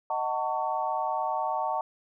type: chord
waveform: sine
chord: D# half-diminished seventh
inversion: none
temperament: just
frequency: 622.3 / 746.7 / 896 / 1120.1 Hz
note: D#5 / F#5 / A5 / C#6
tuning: 0 / +16 / +31 / +18 cents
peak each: -34 / -31 / -30 / -34 dBFS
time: 0.1-1.81 s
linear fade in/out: 2 ms
effects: none